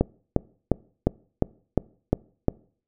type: click train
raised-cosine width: 2 ms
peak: -5 dBFS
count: 8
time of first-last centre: 0.01-2.483 s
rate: 2.83 Hz
effects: noise-tail reverb RT60 0.5 s tail -24 dB re dry